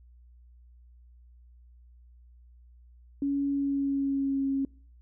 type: tone with pitch glide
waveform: sine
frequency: 280.4 to 272.4 Hz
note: C#4 to C#4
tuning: +20 to -30 cents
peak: -25 dBFS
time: 3.22-4.65 s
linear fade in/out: 2 ms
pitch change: -50 cents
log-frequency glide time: 3.5-4.46 s
effects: noise-tail reverb RT60 0.5 s tail -26 dB re dry + added 60 Hz sine -52 dBFS peak until 5.01 s